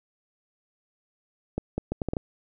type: accelerating click train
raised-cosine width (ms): 2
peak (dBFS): -14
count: 7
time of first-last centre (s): 1.58-2.168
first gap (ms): 200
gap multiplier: 0.7
effects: none